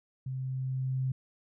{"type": "tone with level ramp", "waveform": "sine", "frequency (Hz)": 130.81, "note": "C3", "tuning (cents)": 0, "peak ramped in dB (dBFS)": [-33, -27], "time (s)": [0.26, 1.12], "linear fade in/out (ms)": 5, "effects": []}